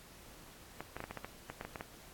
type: clicks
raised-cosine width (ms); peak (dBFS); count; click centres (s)
0.5; -26; 12; 0.806 / 0.966 / 1.004 / 1.04 / 1.11 / 1.173 / 1.246 / 1.5 / 1.611 / 1.65 / 1.758 / 1.809
effects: pink hiss -56 dBFS RMS until 2.13 s + AAC 64 kbps